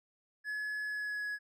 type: tone with pitch glide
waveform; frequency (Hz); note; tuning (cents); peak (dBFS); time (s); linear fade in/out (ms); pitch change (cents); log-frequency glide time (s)
triangle; 1700 to 1680.5; G#6 to G#6; +40 to +20; -33; 0.44-1.39; 50; -20; 0.85-1.27
effects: none